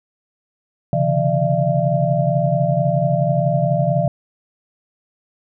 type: tone cluster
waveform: sine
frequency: 132.6 / 144.4 / 168.8 / 595 / 677 Hz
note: C3 / D3 / E3 / D5 / E5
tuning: +23 / -29 / +41 / +22 / +46 cents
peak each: -21 dBFS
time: 0.93-4.08 s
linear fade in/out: 2 ms
effects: none